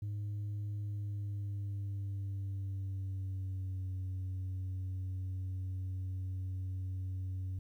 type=tone with pitch glide; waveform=sine; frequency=103.1 to 93.46 Hz; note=G#2 to F#2; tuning=-12 to +18 cents; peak=-33 dBFS; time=0.02-7.59 s; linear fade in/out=5 ms; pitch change=-170 cents; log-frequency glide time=0.78-3.9 s; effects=tanh soft clip ceiling -35 dBFS + 12-bit